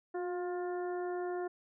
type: harmonic tone with a mistuned harmonic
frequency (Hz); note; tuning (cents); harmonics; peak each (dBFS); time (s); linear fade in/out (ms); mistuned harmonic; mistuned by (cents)
354.1; F4; +24; 1 / 2 / 3 / 4 / 5; -35 / -41 / -50 / -50 / -53; 0.14-1.48; 10; 1; +26
effects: none